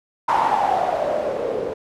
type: noise with low-pass filter sweep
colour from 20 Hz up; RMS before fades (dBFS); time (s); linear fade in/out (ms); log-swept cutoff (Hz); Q
blue; -21; 0.28-1.74; 10; 960 to 440; 7
effects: none